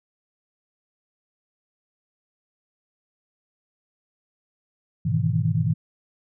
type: chord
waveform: sine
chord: E major seventh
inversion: first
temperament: equal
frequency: 103.83 / 123.47 / 155.56 / 164.81 Hz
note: G#2 / B2 / D#3 / E3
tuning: 0 / 0 / 0 / 0 cents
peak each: -25 dBFS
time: 5.05-5.74 s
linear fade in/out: 10 ms
effects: none